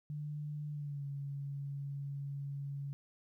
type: tone with pitch glide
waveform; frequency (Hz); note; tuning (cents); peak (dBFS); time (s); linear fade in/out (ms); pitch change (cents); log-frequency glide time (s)
sine; 148.6 to 140.42; D3 to C#3; +21 to +23; -38; 0.1-2.93; 0; -98; 0.7-1.05
effects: 13-bit